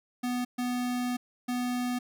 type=tone bursts at uneven times; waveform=square; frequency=246.9 Hz; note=B3; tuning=in tune; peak=-29 dBFS; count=3; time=0.23-0.45 / 0.58-1.17 / 1.48-1.99 s; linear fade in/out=10 ms; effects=none